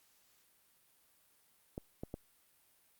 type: clicks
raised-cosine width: 2 ms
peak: -27 dBFS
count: 3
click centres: 1.779 / 2.035 / 2.141 s
effects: white hiss -70 dBFS RMS until 2.99 s + Opus 48 kbps